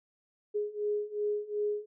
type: beating tone pair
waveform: sine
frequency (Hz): 415.3 / 418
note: G#4 / G#4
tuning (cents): 0 / +11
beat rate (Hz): 2.7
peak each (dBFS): -34 / -32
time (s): 0.54-1.86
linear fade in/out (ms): 20
effects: none